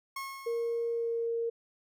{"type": "tone with exponential decay", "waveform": "30% pulse", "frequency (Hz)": 1087, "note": "C#6", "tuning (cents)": -34, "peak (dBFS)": -32, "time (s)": [0.16, 1.27], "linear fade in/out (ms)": 5, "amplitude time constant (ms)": 240}
{"type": "tone with pitch glide", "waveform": "sine", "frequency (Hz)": [466.2, 463], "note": ["A#4", "A#4"], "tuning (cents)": [0, -12], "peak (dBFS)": -29, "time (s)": [0.46, 1.5], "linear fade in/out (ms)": 10, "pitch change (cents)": -12, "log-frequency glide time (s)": [0.92, 1.08]}
{"effects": []}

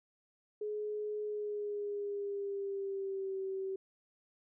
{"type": "tone with pitch glide", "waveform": "sine", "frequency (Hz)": [421.2, 384], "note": ["G#4", "G4"], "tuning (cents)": [24, -36], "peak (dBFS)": -35, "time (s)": [0.61, 3.76], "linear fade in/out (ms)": 5, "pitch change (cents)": -160, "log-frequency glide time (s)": [1.24, 3.38], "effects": []}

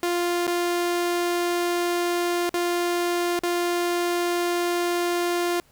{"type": "tone with dropouts", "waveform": "sawtooth", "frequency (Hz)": 349.2, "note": "F4", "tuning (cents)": 0, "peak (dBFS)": -18, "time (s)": [0.03, 5.6], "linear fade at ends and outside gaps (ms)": 1, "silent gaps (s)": [[0.469, 0.477], [2.493, 2.541], [3.391, 3.434]], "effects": ["pink hiss -59 dBFS RMS until 5.71 s"]}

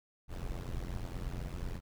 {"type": "noise with amplitude modulation", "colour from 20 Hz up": "brown", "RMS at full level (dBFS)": -35, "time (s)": [0.28, 1.81], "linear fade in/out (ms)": 50, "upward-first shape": "sine", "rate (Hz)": 88.3, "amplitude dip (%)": 90, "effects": []}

